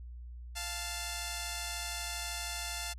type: tone pair together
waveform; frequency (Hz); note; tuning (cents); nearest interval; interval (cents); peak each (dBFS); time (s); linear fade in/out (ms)
5% pulse; 696 / 878.2; F5 / A5; -6 / -4; major third; 402; -28; 0.55-2.94; 20
effects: added 60 Hz sine -43 dBFS peak until 2.98 s + resampled to 32000 Hz